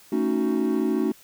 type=chord; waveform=triangle; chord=D# half-diminished seventh; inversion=second; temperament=equal with one note detuned; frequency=222.8 / 277.2 / 311.1 / 370 Hz; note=A3 / C#4 / D#4 / F#4; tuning=+22 / 0 / 0 / 0 cents; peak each=-24 dBFS; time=0.12-1.12 s; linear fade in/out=5 ms; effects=tanh soft clip ceiling -10 dBFS + white hiss -52 dBFS RMS until 1.23 s